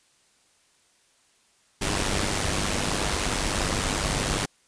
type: noise with amplitude modulation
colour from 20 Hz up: pink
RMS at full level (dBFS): -23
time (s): 1.81-4.46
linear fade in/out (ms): 10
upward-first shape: sine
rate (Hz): 99.7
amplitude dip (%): 65
effects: white hiss -63 dBFS RMS until 4.67 s + resampled to 22050 Hz